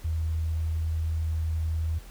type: tone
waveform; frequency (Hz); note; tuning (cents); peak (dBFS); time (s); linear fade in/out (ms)
sine; 80.3; E2; -45; -25; 0.04-1.99; 10
effects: added 41 Hz sine -44 dBFS peak until 2.1 s + pink hiss -52 dBFS RMS until 2.1 s